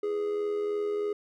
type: tone with amplitude modulation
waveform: triangle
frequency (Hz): 415.2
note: G#4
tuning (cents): 0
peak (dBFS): -23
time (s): 0.03-1.13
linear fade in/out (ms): 5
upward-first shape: sine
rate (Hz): 83.1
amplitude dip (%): 50
effects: none